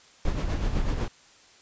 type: noise with tremolo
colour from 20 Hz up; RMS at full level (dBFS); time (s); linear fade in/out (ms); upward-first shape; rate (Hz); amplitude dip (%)
brown; -24; 0.25-1.08; 2; sine; 8.1; 50
effects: white hiss -55 dBFS RMS until 1.61 s + resampled to 16000 Hz